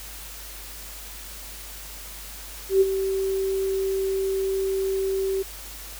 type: tone with ADSR envelope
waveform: sine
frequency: 385.5 Hz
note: G4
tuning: 29 cents flat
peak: -12 dBFS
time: 2.69-5.43 s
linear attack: 120 ms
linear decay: 30 ms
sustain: -10 dB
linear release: 14 ms
effects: added 50 Hz sine -42 dBFS peak until 5.99 s + white hiss -40 dBFS RMS until 5.99 s